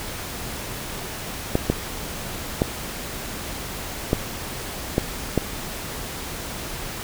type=clicks; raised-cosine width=2 ms; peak=-4 dBFS; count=6; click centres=1.554 / 1.7 / 2.619 / 4.131 / 4.981 / 5.377 s; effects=pink hiss -32 dBFS RMS until 7.03 s